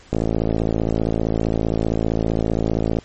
click train, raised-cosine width 2 ms, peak -6 dBFS, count 159, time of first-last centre 0.13-2.987 s, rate 55.3 Hz, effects pink hiss -48 dBFS RMS until 3.04 s + MP3 32 kbps

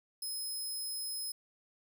15% pulse tone, 5120 Hz, D#8, 49 cents sharp, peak -31 dBFS, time 0.22-1.32 s, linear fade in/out 5 ms, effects none

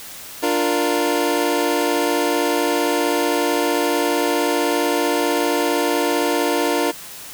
25% pulse chord, Bb major, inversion first, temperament equal, 293.7 / 349.2 / 466.2 Hz, D4 / F4 / Bb4, 0 / 0 / 0 cents, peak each -18 dBFS, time 0.42-6.92 s, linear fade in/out 20 ms, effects white hiss -36 dBFS RMS until 7.33 s

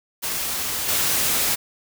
white noise with level steps, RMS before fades -26 / -21 dBFS, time 0.22-1.56 s, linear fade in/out 20 ms, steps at 0.88 s, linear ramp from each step 10 ms, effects none

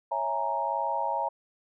sine chord, A# half-diminished seventh, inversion first, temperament equal, 554.4 / 659.3 / 830.6 / 932.3 Hz, C#5 / E5 / G#5 / A#5, 0 / 0 / 0 / 0 cents, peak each -35 / -34 / -32 / -29 dBFS, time 0.11-1.29 s, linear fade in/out 10 ms, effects none

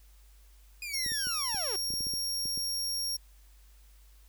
sawtooth linear sweep, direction down, 2488 to 358.7 Hz, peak -33 dBFS, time 0.82-1.76 s, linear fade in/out 2 ms
sawtooth tone, 5570 Hz, F8, 5 cents flat, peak -28 dBFS, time 0.93-3.17 s, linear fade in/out 10 ms
clicks, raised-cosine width 3 ms, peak -32 dBFS, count 11, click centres 1.063 / 1.119 / 1.27 / 1.546 / 1.905 / 1.938 / 2.007 / 2.068 / 2.137 / 2.456 / 2.576 s
effects added 50 Hz sine -54 dBFS peak until 4.28 s + white hiss -65 dBFS RMS until 4.28 s

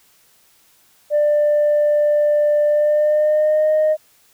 sine tone with pitch glide, 593 to 618.2 Hz, D5 to D#5, +17 to -11 cents, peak -11 dBFS, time 1.1-3.97 s, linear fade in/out 50 ms, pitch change +72 cents, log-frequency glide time 2.66-3.72 s, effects tanh soft clip ceiling -10 dBFS + white hiss -55 dBFS RMS until 4.33 s

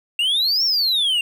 triangle exponential two-way sweep, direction up then down, 2740 to 5588 to 2740 Hz, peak -15 dBFS, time 0.19-1.21 s, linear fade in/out 2 ms, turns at 0.64 s, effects 9-bit

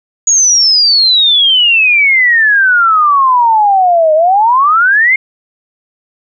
sine exponential two-way sweep, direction down then up, 6770 to 610 to 2165 Hz, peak -5 dBFS, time 0.27-5.16 s, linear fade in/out 5 ms, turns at 4.14 s, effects none

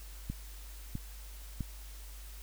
click train, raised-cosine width 5 ms, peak -23 dBFS, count 3, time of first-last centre 0.3-1.607 s, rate 1.53 Hz, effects added 50 Hz sine -45 dBFS peak until 2.42 s + white hiss -54 dBFS RMS until 2.42 s

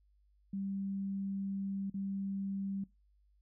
sine tone with dropouts, 196 Hz, G3, in tune, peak -35 dBFS, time 0.53-2.84 s, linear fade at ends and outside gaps 5 ms, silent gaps 1.9-1.941 s, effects noise-tail reverb RT60 0.2 s tail -21 dB re dry + added 50 Hz sine -66 dBFS peak until 3.41 s

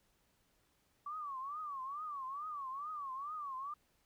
sine tone with vibrato, 1140 Hz, C#6, 48 cents sharp, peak -40 dBFS, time 1.06-3.74 s, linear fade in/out 5 ms, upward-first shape triangle, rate 2.3 Hz, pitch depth 190 cents each way, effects pink hiss -75 dBFS RMS until 4.05 s

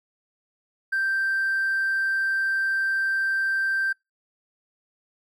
triangle tone with hard clipping, 1568 Hz, G6, in tune, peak -21 dBFS, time 0.92-3.93 s, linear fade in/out 10 ms, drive 2 dB, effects noise-tail reverb RT60 0.2 s tail -26 dB re dry

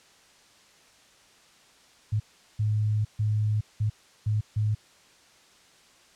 sine tone bursts at uneven times, 106.6 Hz, G#2, 46 cents sharp, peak -22 dBFS, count 6, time 2.12-2.2 / 2.59-3.05 / 3.19-3.61 / 3.8-3.9 / 4.26-4.41 / 4.56-4.75 s, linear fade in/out 10 ms, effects white hiss -57 dBFS RMS until 6.15 s + low-pass 7000 Hz 12 dB/octave

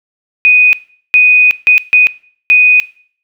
sine tone bursts at uneven times, 2489 Hz, D#7, in tune, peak -3 dBFS, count 5, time 0.45-0.73 / 1.14-1.51 / 1.67-1.78 / 1.93-2.07 / 2.5-2.8 s, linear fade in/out 0 ms, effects noise-tail reverb RT60 0.5 s tail -19 dB re dry

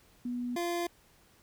sine / 25% pulse tone pair in turn, 244.4 / 345.6 Hz, B3 / F4, -18 / -18 cents, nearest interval tritone, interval 600 cents, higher second, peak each -32 / -27 dBFS, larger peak second, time 0.25-0.56 / 0.56-0.87 s, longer neither, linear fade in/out 5 ms, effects pink hiss -63 dBFS RMS until 1.42 s

